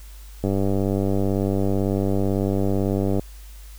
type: click train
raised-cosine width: 2 ms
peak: -10 dBFS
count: 271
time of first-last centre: 0.44-3.195 s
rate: 98 Hz
effects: added 50 Hz sine -38 dBFS peak until 3.78 s + white hiss -50 dBFS RMS until 3.78 s